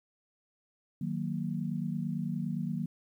sine chord, D# minor, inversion none, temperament equal, 155.56 / 185 / 233.1 Hz, D#3 / F#3 / A#3, 0 / 0 / 0 cents, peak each -35 / -35 / -36 dBFS, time 1.01-2.86 s, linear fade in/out 5 ms, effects 11-bit

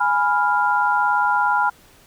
sine chord, F diminished, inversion first, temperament equal, 830.6 / 987.8 / 1396.9 Hz, Ab5 / Cb6 / F6, 0 / 0 / 0 cents, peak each -20 dBFS, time 0-1.7 s, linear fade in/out 10 ms, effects pink hiss -51 dBFS RMS until 2.06 s

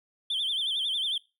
triangle tone with vibrato, 3322 Hz, G#7, in tune, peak -24 dBFS, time 0.3-1.18 s, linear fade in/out 5 ms, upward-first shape sine, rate 11 Hz, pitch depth 140 cents each way, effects noise-tail reverb RT60 0.3 s tail -25 dB re dry + tanh soft clip ceiling -22 dBFS

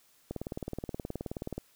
click train, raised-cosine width 2 ms, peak -22 dBFS, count 25, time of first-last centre 0.31-1.58 s, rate 18.9 Hz, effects white hiss -65 dBFS RMS until 1.75 s

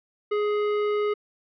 triangle tone with hard clipping, 417.5 Hz, G#4, 9 cents sharp, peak -24 dBFS, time 0.31-1.14 s, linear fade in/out 10 ms, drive 18 dB, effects low-pass 3000 Hz 12 dB/octave

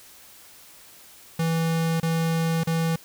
square tone with dropouts, 164.1 Hz, E3, 8 cents flat, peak -22 dBFS, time 1.39-2.96 s, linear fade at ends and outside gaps 5 ms, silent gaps 2.001-2.029 / 2.636-2.671 s, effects white hiss -49 dBFS RMS until 3.04 s

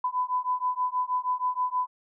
sine beating tone pair, 999 / 1005.3 Hz, B5 / B5, +20 / +30 cents, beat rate 6.3 Hz, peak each -28 dBFS, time 0.04-1.87 s, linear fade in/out 5 ms, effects none

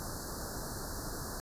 pink band-stop noise, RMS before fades -40 dBFS, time 0-1.4 s, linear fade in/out 0 ms, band 1700 to 4200 Hz, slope 96 dB/octave, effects resampled to 32000 Hz

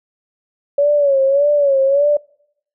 sine tone with vibrato, 562 Hz, C#5, 24 cents sharp, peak -10 dBFS, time 0.78-2.17 s, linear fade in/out 5 ms, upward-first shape sine, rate 1.7 Hz, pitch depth 81 cents each way, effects noise-tail reverb RT60 0.7 s tail -25 dB re dry

